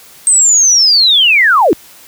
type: linear sweep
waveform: sine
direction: down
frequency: 8372 to 277.2 Hz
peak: -5 dBFS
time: 0.27-1.73 s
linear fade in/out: 0 ms
effects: white hiss -39 dBFS RMS until 2.07 s + high-pass 60 Hz 12 dB/octave

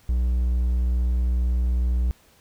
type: tone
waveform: triangle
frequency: 61.1 Hz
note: B1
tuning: 18 cents flat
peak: -17 dBFS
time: 0.09-2.11 s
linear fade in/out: 0 ms
effects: pink hiss -57 dBFS RMS until 2.4 s

